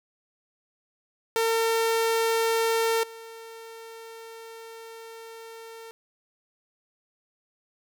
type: tone with level steps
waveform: sawtooth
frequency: 453.7 Hz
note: A#4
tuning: 47 cents flat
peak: -18 / -37 dBFS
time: 1.36-5.91 s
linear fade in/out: 0 ms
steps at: 3.03 s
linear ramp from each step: 5 ms
effects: none